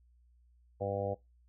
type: harmonic tone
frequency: 99.4 Hz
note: G2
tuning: 25 cents sharp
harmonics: 1 / 2 / 3 / 4 / 5 / 6 / 7 / 8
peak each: -39 / -45 / -47 / -46 / -35 / -38 / -42 / -44 dBFS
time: 0.8-1.15 s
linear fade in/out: 20 ms
effects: noise-tail reverb RT60 0.2 s tail -21 dB re dry + added 60 Hz sine -62 dBFS peak until 1.48 s